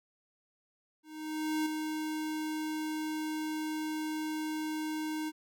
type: tone with ADSR envelope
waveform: square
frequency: 310.3 Hz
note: D#4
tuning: 5 cents flat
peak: -29 dBFS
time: 1.03-5.32 s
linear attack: 630 ms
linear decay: 6 ms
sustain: -5 dB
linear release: 40 ms
effects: none